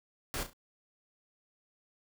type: noise with echo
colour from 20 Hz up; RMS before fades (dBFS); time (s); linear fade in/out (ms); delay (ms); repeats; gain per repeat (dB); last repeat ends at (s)
pink; -36; 0.34-0.43; 0; 34; 3; -9; 0.532
effects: none